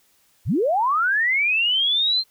sine linear sweep, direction up, 54.4 to 4194 Hz, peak -17 dBFS, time 0.45-2.24 s, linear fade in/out 50 ms, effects white hiss -61 dBFS RMS until 2.3 s

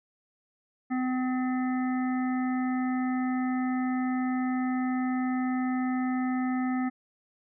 harmonic tone, 255.1 Hz, C4, 44 cents flat, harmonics 1 / 3 / 5 / 7 / 8, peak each -26 / -36 / -40 / -43 / -44 dBFS, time 0.9-6.9 s, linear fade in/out 20 ms, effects none

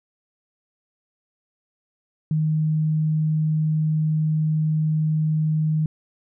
sine tone, 155.56 Hz, D#3, in tune, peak -18 dBFS, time 2.31-5.86 s, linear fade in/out 2 ms, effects none

